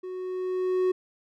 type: tone with level ramp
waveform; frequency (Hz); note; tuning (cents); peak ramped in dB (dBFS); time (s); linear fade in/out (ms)
triangle; 369; F#4; -5; -32 to -18; 0.03-0.92; 10
effects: none